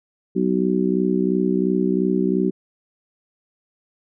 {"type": "harmonic tone", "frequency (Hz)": 62.9, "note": "B1", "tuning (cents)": 32, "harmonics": [3, 4, 5, 6], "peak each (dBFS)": [-21, -24, -23, -22], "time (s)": [0.35, 2.51], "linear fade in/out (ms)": 20, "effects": []}